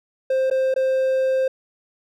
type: tone with dropouts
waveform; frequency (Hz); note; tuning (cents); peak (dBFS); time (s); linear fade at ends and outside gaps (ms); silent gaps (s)
triangle; 525; C5; +6; -15; 0.3-1.48; 5; 0.501-0.511 / 0.741-0.761
effects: none